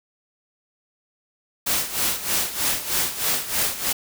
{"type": "noise with tremolo", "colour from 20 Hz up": "white", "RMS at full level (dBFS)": -21, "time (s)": [1.66, 3.93], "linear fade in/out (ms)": 10, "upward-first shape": "sine", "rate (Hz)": 3.2, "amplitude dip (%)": 75, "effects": []}